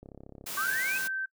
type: click train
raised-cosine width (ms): 2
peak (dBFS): -33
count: 15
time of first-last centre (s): 0.03-0.441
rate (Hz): 34.1
type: high-pass noise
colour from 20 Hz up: white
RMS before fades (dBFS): -37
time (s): 0.46-1.08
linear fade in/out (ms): 10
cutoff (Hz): 110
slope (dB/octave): 96
type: linear sweep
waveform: sine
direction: up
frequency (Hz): 1108.7 to 2602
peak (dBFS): -31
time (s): 0.57-0.98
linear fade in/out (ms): 5
type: tone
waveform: sine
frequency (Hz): 1552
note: G6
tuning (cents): -18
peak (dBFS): -30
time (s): 0.57-1.26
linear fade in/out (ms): 10
effects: noise-tail reverb RT60 0.1 s tail -22 dB re dry